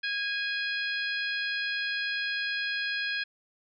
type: harmonic tone with a mistuned harmonic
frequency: 830.6 Hz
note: G#5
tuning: in tune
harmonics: 2 / 3 / 4 / 5 / 6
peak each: -31 / -35 / -37 / -39 / -41 dBFS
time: 0.03-3.24 s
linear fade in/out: 10 ms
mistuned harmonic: 2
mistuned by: -22 cents
effects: none